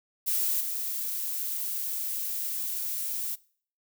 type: noise with level steps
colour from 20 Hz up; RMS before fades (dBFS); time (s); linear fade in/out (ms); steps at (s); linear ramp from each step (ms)
violet; -27 / -32; 0.26-3.36; 20; 0.6; 10
effects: noise-tail reverb RT60 0.5 s tail -22 dB re dry